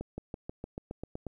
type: accelerating click train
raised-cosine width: 2 ms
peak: -24 dBFS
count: 10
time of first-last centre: 0.01-1.267 s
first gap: 170 ms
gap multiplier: 0.95
effects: 11-bit